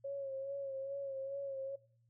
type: tone with vibrato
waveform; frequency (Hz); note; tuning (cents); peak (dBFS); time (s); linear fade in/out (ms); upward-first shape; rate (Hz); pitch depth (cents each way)
sine; 547; C#5; -23; -38; 0.04-1.76; 10; sine; 2.4; 38
effects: noise-tail reverb RT60 0.5 s tail -19 dB re dry + added 117 Hz sine -69 dBFS peak until 2.09 s